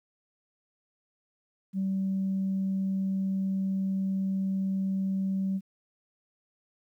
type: tone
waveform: sine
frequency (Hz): 192.2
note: G3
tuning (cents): -34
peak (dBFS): -25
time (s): 1.73-5.61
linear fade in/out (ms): 50
effects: tanh soft clip ceiling -22 dBFS + 11-bit